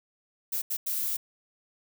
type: noise bursts at uneven times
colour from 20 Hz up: violet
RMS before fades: -30 dBFS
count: 3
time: 0.52-0.62 / 0.7-0.77 / 0.86-1.17 s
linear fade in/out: 10 ms
effects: none